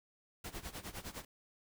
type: noise with tremolo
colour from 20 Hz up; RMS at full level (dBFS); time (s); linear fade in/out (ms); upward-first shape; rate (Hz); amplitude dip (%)
pink; -43; 0.44-1.25; 5; sine; 9.8; 85
effects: none